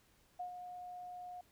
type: tone with ADSR envelope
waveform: sine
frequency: 719 Hz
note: F#5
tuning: 50 cents flat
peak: -38 dBFS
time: 0.39-1.41 s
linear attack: 12 ms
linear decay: 100 ms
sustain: -7 dB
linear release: 4 ms
effects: pink hiss -70 dBFS RMS until 1.51 s